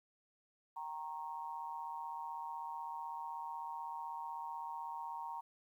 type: tone with amplitude modulation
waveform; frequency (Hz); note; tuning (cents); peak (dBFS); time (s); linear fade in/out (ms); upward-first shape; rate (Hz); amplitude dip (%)
sine; 932.3; A#5; 0; -37; 0.76-5.41; 10; sine; 156; 90
effects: 12-bit